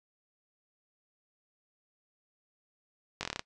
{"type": "slowing click train", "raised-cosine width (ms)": 0.2, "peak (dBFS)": -16, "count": 8, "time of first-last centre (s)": [3.21, 3.394], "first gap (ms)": 20, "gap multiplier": 1.09, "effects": ["noise-tail reverb RT60 0.1 s tail -20 dB re dry", "resampled to 24000 Hz"]}